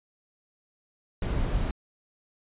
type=noise; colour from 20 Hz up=brown; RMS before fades=-27 dBFS; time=1.22-1.71 s; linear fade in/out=2 ms; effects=resampled to 8000 Hz